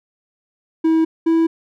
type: tone pair in turn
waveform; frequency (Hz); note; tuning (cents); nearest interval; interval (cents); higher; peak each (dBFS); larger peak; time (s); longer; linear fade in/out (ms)
triangle; 322.6 / 327.9; E4 / E4; -37 / -9; unison; 28; second; -10 / -10; neither; 0.84-1.05 / 1.26-1.47; neither; 10
effects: none